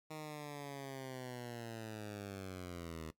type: linear sweep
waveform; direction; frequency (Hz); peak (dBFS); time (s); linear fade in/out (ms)
10% pulse; down; 156.6 to 77.78; -36; 0.1-3.11; 10
effects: noise-tail reverb RT60 0.1 s tail -17 dB re dry